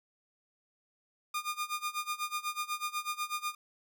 sawtooth tone with tremolo, 1215 Hz, D#6, 42 cents flat, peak -27 dBFS, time 1.34-3.55 s, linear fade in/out 5 ms, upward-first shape sine, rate 8.1 Hz, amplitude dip 90%, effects none

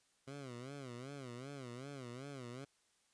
15% pulse tone with vibrato, 130.81 Hz, C3, in tune, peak -40 dBFS, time 0.27-2.65 s, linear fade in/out 10 ms, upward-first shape sine, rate 2.6 Hz, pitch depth 160 cents each way, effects white hiss -75 dBFS RMS until 3.13 s + resampled to 22050 Hz

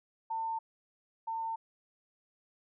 sine tone pair in turn, 899 / 902.5 Hz, A5 / A5, +37 / +44 cents, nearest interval unison, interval 7 cents, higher second, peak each -32 / -33 dBFS, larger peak first, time 0.3-0.59 / 1.27-1.56 s, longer neither, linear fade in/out 10 ms, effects none

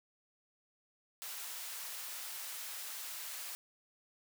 white high-pass noise, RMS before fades -44 dBFS, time 1.22-3.55 s, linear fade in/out 0 ms, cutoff 770 Hz, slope 12 dB/octave, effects none

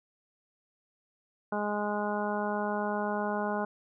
harmonic tone, 207.7 Hz, G#3, in tune, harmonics 1 / 2 / 3 / 4 / 5 / 6 / 7, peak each -34 / -36 / -35 / -35 / -38 / -44 / -39 dBFS, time 1.52-3.65 s, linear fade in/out 5 ms, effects none

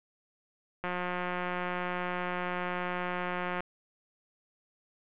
click train, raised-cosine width 0.5 ms, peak -19 dBFS, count 496, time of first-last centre 0.84-3.605 s, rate 179 Hz, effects resampled to 8000 Hz + 10-bit

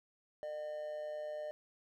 triangle tone with amplitude modulation, 605 Hz, D#5, 49 cents flat, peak -35 dBFS, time 0.43-1.51 s, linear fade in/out 0 ms, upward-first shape sine, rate 149 Hz, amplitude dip 50%, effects none

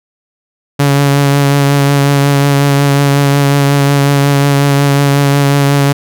sawtooth tone with vibrato, 141 Hz, C#3, 30 cents sharp, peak -3 dBFS, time 0.79-5.93 s, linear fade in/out 10 ms, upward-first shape triangle, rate 5.5 Hz, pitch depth 23 cents each way, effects none

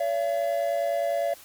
triangle tone pair together, 567.3 / 677 Hz, C#5 / E5, +40 / +46 cents, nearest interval minor third, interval 306 cents, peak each -25 / -24 dBFS, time 0-1.34 s, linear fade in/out 5 ms, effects white hiss -49 dBFS RMS until 1.44 s + Opus 48 kbps

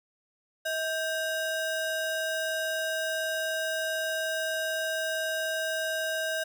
square ring-modulated tone, 1108.7 Hz, C#6, in tune, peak -26 dBFS, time 0.65-6.44 s, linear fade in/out 10 ms, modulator 468 Hz, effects none

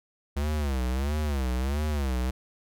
square tone with vibrato, 69.1 Hz, C#2, 5 cents flat, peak -26 dBFS, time 0.36-2.31 s, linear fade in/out 10 ms, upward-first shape sine, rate 1.5 Hz, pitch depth 180 cents each way, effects none

